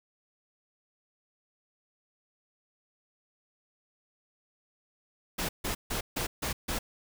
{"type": "noise bursts", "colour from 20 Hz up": "pink", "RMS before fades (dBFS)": -32, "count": 6, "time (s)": [5.38, 6.79], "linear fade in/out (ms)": 10, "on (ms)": 110, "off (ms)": 150, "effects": []}